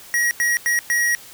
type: tone bursts at uneven times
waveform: square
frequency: 1901 Hz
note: A#6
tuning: 33 cents sharp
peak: -17 dBFS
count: 4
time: 0.14-0.31 / 0.4-0.57 / 0.66-0.79 / 0.9-1.15 s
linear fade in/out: 0 ms
effects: white hiss -42 dBFS RMS until 1.33 s